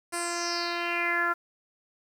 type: tone with low-pass filter sweep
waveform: 10% pulse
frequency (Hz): 344.7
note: F4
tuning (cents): -23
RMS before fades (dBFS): -29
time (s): 0.12-1.34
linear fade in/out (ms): 20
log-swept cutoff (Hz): 10000 to 1400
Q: 5.3
effects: 9-bit